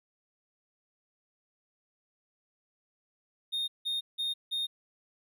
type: tone bursts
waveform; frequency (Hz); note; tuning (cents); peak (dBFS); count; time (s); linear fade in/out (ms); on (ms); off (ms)
triangle; 3685; A#7; -21; -28; 4; 3.52-4.67; 20; 160; 170
effects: none